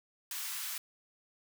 white high-pass noise, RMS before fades -39 dBFS, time 0.31-0.78 s, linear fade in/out 2 ms, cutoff 1000 Hz, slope 24 dB/octave, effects none

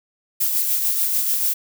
violet noise with tremolo, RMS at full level -19 dBFS, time 0.4-1.54 s, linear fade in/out 10 ms, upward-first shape sine, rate 6.8 Hz, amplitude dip 35%, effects none

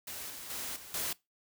white noise with level steps, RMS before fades -42 / -45 / -39 / -49 / -35 dBFS, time 0.07-1.13 s, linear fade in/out 5 ms, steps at 0.3 / 0.5 / 0.76 / 0.94 s, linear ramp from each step 2 ms, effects noise-tail reverb RT60 0.2 s tail -21 dB re dry

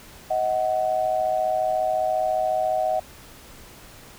sine tone pair together, 631.6 / 746 Hz, D#5 / F#5, +26 / +14 cents, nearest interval minor third, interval 288 cents, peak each -23 dBFS, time 0.3-3 s, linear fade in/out 10 ms, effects pink hiss -46 dBFS RMS until 4.18 s

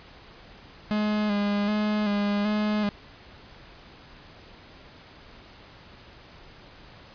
45% pulse tone with vibrato, 207.7 Hz, G#3, in tune, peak -23 dBFS, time 0.91-2.89 s, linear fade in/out 0 ms, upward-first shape square, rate 1.3 Hz, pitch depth 29 cents each way, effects pink hiss -49 dBFS RMS until 7.14 s + resampled to 11025 Hz

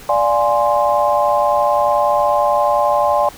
sine chord, D half-diminished seventh, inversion none, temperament equal, 587.3 / 698.5 / 830.6 / 1046.5 Hz, D5 / F5 / Ab5 / C6, 0 / 0 / 0 / 0 cents, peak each -16 / -20 / -17 / -18 dBFS, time 0.09-3.29 s, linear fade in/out 2 ms, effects pink hiss -38 dBFS RMS until 3.37 s

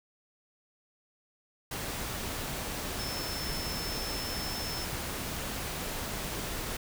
sine tone in noise, 5290 Hz, E8, 5 cents sharp, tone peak -38 dBFS, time 2.99-4.85 s, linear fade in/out 5 ms, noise pink, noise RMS -36 dBFS, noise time 1.71-6.77 s, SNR -5 dB, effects none

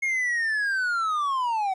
triangle linear sweep, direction down, 2166 to 740 Hz, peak -21 dBFS, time 0.02-1.74 s, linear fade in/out 10 ms, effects resampled to 24000 Hz + 10-bit

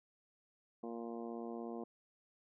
harmonic tone, 116.54 Hz, A#2, in tune, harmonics 2 / 3 / 4 / 5 / 6 / 7 / 8 / 9, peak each -45 / -47 / -48 / -55 / -51 / -58 / -61 / -58 dBFS, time 0.83-1.84 s, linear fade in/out 5 ms, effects none

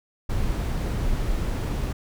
brown noise, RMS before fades -25 dBFS, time 0.29-1.93 s, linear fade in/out 10 ms, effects none

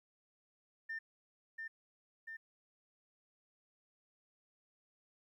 sine tone with echo, 1800 Hz, A6, 39 cents sharp, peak -38 dBFS, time 0.89-0.99 s, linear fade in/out 10 ms, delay 690 ms, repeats 2, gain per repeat -3 dB, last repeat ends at 2.37 s, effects tanh soft clip ceiling -36 dBFS + 13-bit

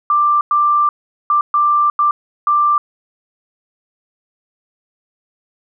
sine tone bursts at uneven times, 1181 Hz, D6, 9 cents sharp, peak -10 dBFS, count 6, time 0.1-0.41 / 0.51-0.89 / 1.3-1.41 / 1.54-1.9 / 1.99-2.11 / 2.47-2.78 s, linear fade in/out 2 ms, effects none

